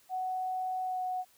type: tone with pitch glide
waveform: sine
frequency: 744 to 737.6 Hz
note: F#5 to F#5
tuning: +9 to -6 cents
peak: -31 dBFS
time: 0.09-1.25 s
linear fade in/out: 50 ms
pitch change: -15 cents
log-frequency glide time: 0.83-1 s
effects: white hiss -64 dBFS RMS until 1.37 s